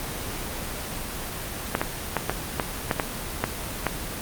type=clicks; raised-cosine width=0.5 ms; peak=-6 dBFS; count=9; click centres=1.751 / 1.815 / 2.167 / 2.296 / 2.598 / 2.912 / 2.998 / 3.44 / 3.867 s; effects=pink hiss -32 dBFS RMS until 4.21 s + Opus 24 kbps